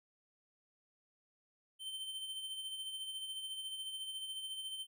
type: tone with tremolo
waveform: square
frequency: 3100 Hz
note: G7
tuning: 20 cents flat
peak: -40 dBFS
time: 1.79-4.87 s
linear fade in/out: 50 ms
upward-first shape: sine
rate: 14 Hz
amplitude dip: 45%
effects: none